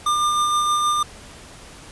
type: tone with tremolo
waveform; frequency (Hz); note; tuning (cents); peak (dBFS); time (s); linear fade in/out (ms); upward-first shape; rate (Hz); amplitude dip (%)
square; 1200; D6; +37; -17; 0.06-1.03; 5; sine; 6.4; 25
effects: pink hiss -42 dBFS RMS until 1.91 s + resampled to 24000 Hz